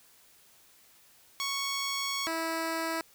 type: tone pair in turn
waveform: 10% pulse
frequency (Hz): 1108.7 / 326.6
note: C#6 / E4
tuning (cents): 0 / -16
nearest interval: octave + major sixth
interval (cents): 2116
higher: first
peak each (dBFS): -22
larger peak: neither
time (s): 1.4-2.27 / 2.27-3.01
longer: first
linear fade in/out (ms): 0
effects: white hiss -60 dBFS RMS until 3.14 s